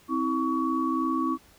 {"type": "tone cluster", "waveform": "sine", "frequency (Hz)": [261.5, 324.3, 1126], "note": ["C4", "E4", "C#6"], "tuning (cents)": [-1, -28, 27], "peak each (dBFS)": -28, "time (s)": [0.08, 1.38], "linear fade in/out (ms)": 50, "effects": ["pink hiss -57 dBFS RMS until 1.58 s"]}